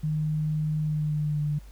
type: tone with pitch glide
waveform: sine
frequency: 153.9 to 148.66 Hz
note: D#3 to D3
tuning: -19 to +21 cents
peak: -24 dBFS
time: 0.03-1.59 s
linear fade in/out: 10 ms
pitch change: -60 cents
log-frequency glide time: 0.8-1.43 s
effects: added 50 Hz sine -43 dBFS peak until 1.71 s + pink hiss -58 dBFS RMS until 1.71 s